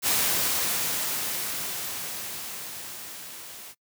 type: noise with level ramp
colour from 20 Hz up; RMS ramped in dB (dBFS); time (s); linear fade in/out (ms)
white; -23 to -43; 0.02-3.75; 50
effects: noise-tail reverb RT60 0.1 s tail -23 dB re dry + high-pass 80 Hz 12 dB/octave